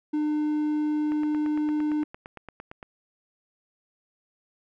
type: tone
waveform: triangle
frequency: 301.6 Hz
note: D4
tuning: 46 cents sharp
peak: -21 dBFS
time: 0.13-2.04 s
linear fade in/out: 10 ms
type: click train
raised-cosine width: 0.5 ms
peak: -25 dBFS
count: 16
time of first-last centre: 1.12-2.828 s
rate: 8.78 Hz
effects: none